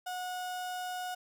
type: tone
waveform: 35% pulse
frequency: 729 Hz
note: F#5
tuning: 26 cents flat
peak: -34 dBFS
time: 0.06-1.15 s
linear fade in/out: 10 ms
effects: none